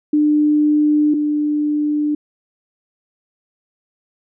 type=tone pair in turn; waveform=sine; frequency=299.4 / 297.8 Hz; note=D4 / D4; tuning=+33 / +24 cents; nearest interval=unison; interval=9 cents; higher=first; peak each=-11 / -15 dBFS; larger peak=first; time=0.13-1.14 / 1.14-2.15 s; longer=neither; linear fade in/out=5 ms; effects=none